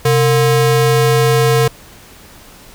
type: ring-modulated tone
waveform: square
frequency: 293.7 Hz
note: D4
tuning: in tune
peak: -7 dBFS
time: 0.05-1.68 s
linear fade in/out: 5 ms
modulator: 163 Hz
effects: pink hiss -40 dBFS RMS until 2.74 s